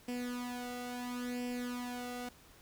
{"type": "tone with flanger", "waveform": "sawtooth", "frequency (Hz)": 245.8, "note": "B3", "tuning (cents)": -8, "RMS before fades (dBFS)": -40, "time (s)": [0.08, 2.29], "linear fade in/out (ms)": 5, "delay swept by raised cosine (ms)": [0.38, 1.48], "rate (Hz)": 0.73, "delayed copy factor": 0.75, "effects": ["pink hiss -60 dBFS RMS until 2.61 s"]}